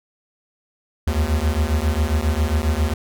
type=beating tone pair; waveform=square; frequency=72.7 / 80.1 Hz; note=D2 / E2; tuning=-17 / -49 cents; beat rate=7.4 Hz; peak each=-21 dBFS; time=1.07-2.94 s; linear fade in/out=5 ms; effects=none